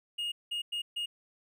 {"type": "tone bursts at uneven times", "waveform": "triangle", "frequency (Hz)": 2856, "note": "F7", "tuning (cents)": 38, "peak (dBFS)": -30, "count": 4, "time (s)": [[0.18, 0.32], [0.51, 0.62], [0.72, 0.82], [0.96, 1.06]], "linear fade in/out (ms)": 10, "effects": []}